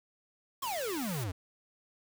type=noise; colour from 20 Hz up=white; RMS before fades=-43 dBFS; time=0.62-1.24 s; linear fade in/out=5 ms
type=exponential sweep; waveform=square; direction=down; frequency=1132 to 85.1 Hz; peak=-34 dBFS; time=0.62-1.32 s; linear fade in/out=10 ms
effects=none